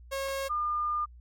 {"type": "tone pair in turn", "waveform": ["sawtooth", "sine"], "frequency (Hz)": [544, 1207.2], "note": ["C#5", "D6"], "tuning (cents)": [-33, 47], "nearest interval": "octave + major second", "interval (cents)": 1380, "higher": "second", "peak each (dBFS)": -27, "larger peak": "neither", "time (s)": [[0.11, 0.49], [0.49, 1.06]], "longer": "second", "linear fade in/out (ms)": 20, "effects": ["added 60 Hz sine -48 dBFS peak until 1.2 s", "AAC 64 kbps"]}